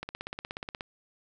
click train, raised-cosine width 0.3 ms, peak -20 dBFS, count 14, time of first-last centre 0.03-0.808 s, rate 16.7 Hz, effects none

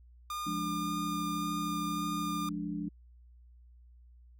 45% pulse tone with vibrato, 1210 Hz, D#6, 49 cents flat, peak -35 dBFS, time 0.3-2.49 s, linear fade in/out 2 ms, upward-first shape sine, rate 1.8 Hz, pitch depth 8 cents each way
sine chord, D diminished, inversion first, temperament equal, 174.61 / 207.7 / 293.7 Hz, F3 / Ab3 / D4, 0 / 0 / 0 cents, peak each -38 / -39 / -37 dBFS, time 0.46-2.89 s, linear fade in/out 10 ms
effects added 60 Hz sine -54 dBFS peak until 4.39 s

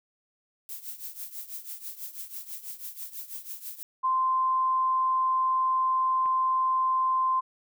violet noise with tremolo, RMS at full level -36 dBFS, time 0.69-3.83 s, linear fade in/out 0 ms, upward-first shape triangle, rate 6.1 Hz, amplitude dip 85%
sine tone, 1041 Hz, C6, 9 cents flat, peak -22 dBFS, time 4.03-7.41 s, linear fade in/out 20 ms
click, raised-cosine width 0.5 ms, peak -31 dBFS, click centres 6.259 s
effects none

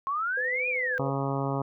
sine exponential two-way sweep, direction up then down, 1065 to 2489 to 1560 Hz, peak -26 dBFS, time 0.07-0.98 s, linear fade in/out 0 ms, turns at 0.68 s
sine tone with tremolo, 504 Hz, B4, 35 cents sharp, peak -32 dBFS, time 0.37-1.1 s, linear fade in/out 5 ms, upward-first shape square, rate 13 Hz, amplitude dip 30%
harmonic tone, 137.5 Hz, C#3, 14 cents flat, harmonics 1 / 2 / 3 / 4 / 5 / 6 / 7 / 8 / 9, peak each -30 / -33 / -35 / -36 / -37 / -38 / -38 / -39 / -40 dBFS, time 0.99-1.62 s, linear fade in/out 5 ms
effects none

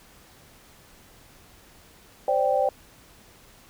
sine chord, C suspended second, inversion none, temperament equal with one note detuned, 523.3 / 584.3 / 784 Hz, C5 / D5 / G5, 0 / -9 / 0 cents, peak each -24 dBFS, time 2.28-2.69 s, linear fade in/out 2 ms, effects pink hiss -53 dBFS RMS until 3.69 s

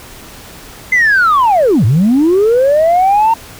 sine linear two-way sweep, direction down then up, 2075 to 98 to 922 Hz, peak -5 dBFS, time 0.92-3.34 s, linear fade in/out 5 ms, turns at 1.85 s, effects tanh soft clip ceiling -4 dBFS + pink hiss -34 dBFS RMS until 3.59 s

